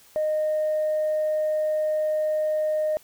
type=tone; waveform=sine; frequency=616 Hz; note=D#5; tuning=17 cents flat; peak=-20 dBFS; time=0.16-2.97 s; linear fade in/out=0 ms; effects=tanh soft clip ceiling -18 dBFS + white hiss -54 dBFS RMS until 3.03 s